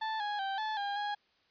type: tone with pitch steps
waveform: 35% pulse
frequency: 879 / 829 / 780 / 867 / 807 / 825 Hz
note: A5 / G#5 / G5 / A5 / G#5 / G#5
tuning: -2 / -3 / -9 / -26 / -50 / -12 cents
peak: -31 dBFS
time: 0.01-1.15 s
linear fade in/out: 10 ms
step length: 190 ms
effects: white hiss -70 dBFS RMS until 1.5 s + resampled to 11025 Hz